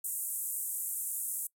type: band-pass noise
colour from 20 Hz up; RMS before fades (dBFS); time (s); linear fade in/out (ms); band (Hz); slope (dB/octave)
pink; -36; 0.04-1.47; 5; 8000 to 15000; 48
effects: noise-tail reverb RT60 0.1 s tail -23 dB re dry